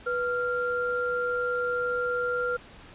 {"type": "tone pair together", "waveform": "sine", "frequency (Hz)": [491.1, 1389], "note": ["B4", "F6"], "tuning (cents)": [-10, -10], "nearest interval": "octave + tritone", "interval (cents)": 1800, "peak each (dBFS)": [-28, -28], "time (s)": [0.06, 2.57], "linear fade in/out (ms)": 10, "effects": ["pink hiss -49 dBFS RMS until 2.94 s", "resampled to 8000 Hz"]}